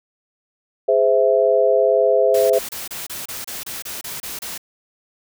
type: chord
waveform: sine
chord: Ab augmented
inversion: none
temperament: equal with one note detuned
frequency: 415.3 / 517.2 / 659.3 Hz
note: Ab4 / C5 / E5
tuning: 0 / -20 / 0 cents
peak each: -18 / -16 / -17 dBFS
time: 0.88-2.59 s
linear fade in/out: 10 ms
type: noise bursts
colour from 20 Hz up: white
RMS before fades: -30 dBFS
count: 12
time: 2.34-4.579 s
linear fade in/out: 5 ms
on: 160 ms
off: 29 ms
effects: none